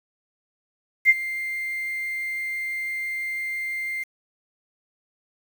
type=tone with ADSR envelope; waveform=sine; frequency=2098 Hz; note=C7; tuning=4 cents sharp; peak=-9 dBFS; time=1.05-4.04 s; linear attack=45 ms; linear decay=36 ms; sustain=-17 dB; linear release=14 ms; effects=7-bit